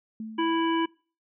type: tone with exponential decay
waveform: sine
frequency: 220 Hz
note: A3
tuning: in tune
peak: -31 dBFS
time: 0.2-0.89 s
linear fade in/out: 2 ms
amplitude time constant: 150 ms
type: harmonic tone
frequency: 329.6 Hz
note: E4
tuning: in tune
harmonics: 1 / 3 / 5 / 7 / 9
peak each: -24 / -28 / -36 / -39 / -36 dBFS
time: 0.38-0.86 s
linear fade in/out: 10 ms
effects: noise-tail reverb RT60 0.4 s tail -26 dB re dry